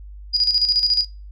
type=tone with tremolo; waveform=sine; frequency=4894 Hz; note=D#8; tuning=29 cents flat; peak=-14 dBFS; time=0.33-1.05 s; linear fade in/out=20 ms; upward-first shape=square; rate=14 Hz; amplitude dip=65%; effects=noise-tail reverb RT60 0.3 s tail -20 dB re dry + added 50 Hz sine -35 dBFS peak until 1.31 s